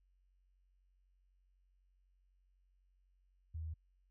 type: tone with pitch steps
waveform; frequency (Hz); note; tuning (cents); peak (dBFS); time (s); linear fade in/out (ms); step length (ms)
sine; 80.4 / 79.89 / 79.38; E2 / D#2 / D#2; -43 / +46 / +35; -40; 3.54-3.741; 10; 67
effects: added 46 Hz sine -70 dBFS peak until 4.1 s